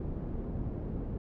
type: low-pass noise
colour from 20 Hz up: pink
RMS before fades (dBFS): -36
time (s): 0-1.18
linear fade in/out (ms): 5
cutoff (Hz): 350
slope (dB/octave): 12
effects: none